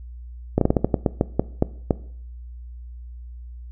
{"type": "slowing click train", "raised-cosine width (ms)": 2, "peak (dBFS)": -3, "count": 12, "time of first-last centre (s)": [0.58, 1.908], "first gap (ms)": 33, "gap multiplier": 1.24, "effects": ["noise-tail reverb RT60 0.6 s tail -19 dB re dry", "added 60 Hz sine -35 dBFS peak until 3.71 s"]}